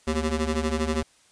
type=ring-modulated tone; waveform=20% pulse; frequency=155.56 Hz; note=D#3; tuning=in tune; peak=-16 dBFS; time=0.07-1.03 s; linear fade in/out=5 ms; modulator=84 Hz; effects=white hiss -59 dBFS RMS until 1.31 s + resampled to 22050 Hz